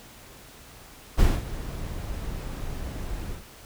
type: noise with ADSR envelope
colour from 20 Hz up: brown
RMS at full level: -17 dBFS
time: 1.17-3.44 s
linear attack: 31 ms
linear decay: 210 ms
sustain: -16 dB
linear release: 130 ms
effects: pink hiss -48 dBFS RMS until 3.65 s